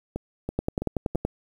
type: two click trains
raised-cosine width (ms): 2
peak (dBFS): -11 / -16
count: 8 / 4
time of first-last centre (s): 0.59-1.25 / 0.16-1.15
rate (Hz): 10.6 / 3.03
effects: 8-bit